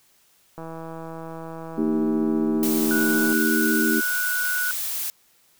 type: click train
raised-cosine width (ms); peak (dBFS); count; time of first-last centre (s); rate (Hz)
1; -23; 449; 0.58-3.328; 163
type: chord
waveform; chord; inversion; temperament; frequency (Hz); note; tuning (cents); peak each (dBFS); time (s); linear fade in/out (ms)
sine; Eb major; second; equal with one note detuned; 228.4 / 311.1 / 392; Bb3 / Eb4 / G4; -35 / 0 / 0; -23 / -23 / -27; 1.77-4.01; 20
type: noise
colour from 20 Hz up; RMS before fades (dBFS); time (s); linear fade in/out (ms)
blue; -28; 2.63-5.1; 0
type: tone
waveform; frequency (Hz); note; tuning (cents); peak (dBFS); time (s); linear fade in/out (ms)
sine; 1472; F#6; -9; -23; 2.91-4.71; 0
effects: white hiss -60 dBFS RMS until 5.59 s